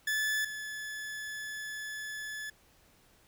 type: tone pair in turn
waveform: 40% pulse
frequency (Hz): 1733 / 1722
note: A6 / A6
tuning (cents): -27 / -38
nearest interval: unison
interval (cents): 11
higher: first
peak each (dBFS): -28 / -37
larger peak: first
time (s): 0.07-0.45 / 0.45-2.5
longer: second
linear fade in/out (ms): 5
effects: pink hiss -64 dBFS RMS until 3.27 s